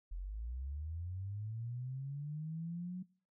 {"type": "linear sweep", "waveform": "sine", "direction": "up", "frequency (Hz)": [41, 185], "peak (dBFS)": -39, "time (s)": [0.11, 3.03], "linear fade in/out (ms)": 10, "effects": ["noise-tail reverb RT60 0.5 s tail -24 dB re dry"]}